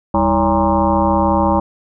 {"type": "tone with frequency modulation", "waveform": "sine", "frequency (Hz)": 566, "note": "C#5", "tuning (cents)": 36, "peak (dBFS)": -11, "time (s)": [0.14, 1.6], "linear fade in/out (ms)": 5, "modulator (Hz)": 122, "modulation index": 3.9, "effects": []}